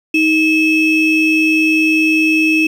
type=ring-modulated tone; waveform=triangle; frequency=1455 Hz; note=F#6; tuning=29 cents flat; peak=-5 dBFS; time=0.14-2.67 s; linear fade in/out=5 ms; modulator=1140 Hz; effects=7-bit